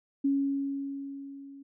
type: tone with level ramp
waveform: sine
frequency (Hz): 277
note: C#4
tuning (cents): -1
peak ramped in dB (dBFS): -22 to -45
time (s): 0.24-1.63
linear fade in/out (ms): 10
effects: none